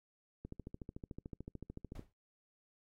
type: click train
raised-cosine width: 3 ms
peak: -32 dBFS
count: 22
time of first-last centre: 0.45-1.994 s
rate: 13.6 Hz
type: noise with exponential decay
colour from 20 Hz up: brown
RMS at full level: -43 dBFS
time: 1.95-2.13 s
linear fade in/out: 5 ms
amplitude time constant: 39 ms
effects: noise-tail reverb RT60 0.1 s tail -26 dB re dry + AAC 48 kbps